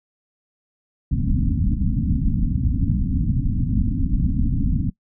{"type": "low-pass noise", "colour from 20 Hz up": "pink", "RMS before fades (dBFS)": -20, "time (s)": [1.11, 4.9], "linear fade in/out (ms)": 5, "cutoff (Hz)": 280, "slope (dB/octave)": 96, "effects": ["noise-tail reverb RT60 0.1 s tail -22 dB re dry"]}